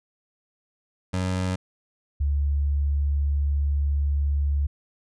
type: tone pair in turn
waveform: 25% pulse / sine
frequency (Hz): 92.5 / 71.42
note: F#2 / D2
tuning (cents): 0 / -48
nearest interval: major third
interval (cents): 448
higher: first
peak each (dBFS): -20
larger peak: neither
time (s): 1.13-1.56 / 2.2-4.67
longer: second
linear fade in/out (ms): 10
effects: resampled to 22050 Hz